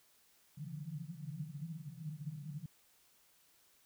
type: band-pass noise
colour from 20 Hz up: pink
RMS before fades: -45 dBFS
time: 0.57-2.66 s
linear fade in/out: 5 ms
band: 140 to 170 Hz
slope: 96 dB/octave
effects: white hiss -69 dBFS RMS until 3.85 s